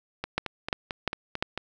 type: two click trains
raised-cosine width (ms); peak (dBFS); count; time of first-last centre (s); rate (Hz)
0.3; -15 / -9; 7 / 4; 0.24-1.576 / 0.38-1.425; 4.49 / 2.87
effects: none